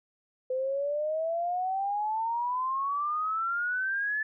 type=exponential sweep; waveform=sine; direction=up; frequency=508 to 1748 Hz; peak=-27 dBFS; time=0.5-4.23 s; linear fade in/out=5 ms; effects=none